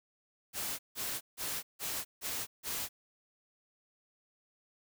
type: noise bursts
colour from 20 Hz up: white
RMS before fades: -37 dBFS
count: 6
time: 0.53-2.89 s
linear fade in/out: 50 ms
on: 260 ms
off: 160 ms
effects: none